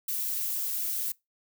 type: noise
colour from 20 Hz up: violet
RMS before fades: -31 dBFS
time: 0.08-1.12 s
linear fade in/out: 5 ms
effects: noise-tail reverb RT60 0.2 s tail -23 dB re dry